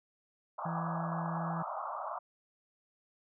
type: band-pass noise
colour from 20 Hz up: white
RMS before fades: -39 dBFS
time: 0.58-2.19 s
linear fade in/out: 10 ms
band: 590 to 1300 Hz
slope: 96 dB/octave
type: harmonic tone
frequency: 166.5 Hz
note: E3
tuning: 18 cents sharp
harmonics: 1 / 2 / 3 / 4 / 5 / 6 / 7 / 8 / 9 / 10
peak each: -35 / -52 / -55 / -54 / -52 / -62 / -57 / -55 / -54 / -54 dBFS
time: 0.65-1.63 s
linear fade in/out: 10 ms
effects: none